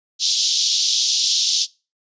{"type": "band-pass noise", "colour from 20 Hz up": "white", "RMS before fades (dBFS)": -19, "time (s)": [0.19, 1.67], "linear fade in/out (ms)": 50, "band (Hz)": [3300, 6200], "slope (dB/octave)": 48, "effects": ["noise-tail reverb RT60 0.3 s tail -23 dB re dry", "resampled to 16000 Hz"]}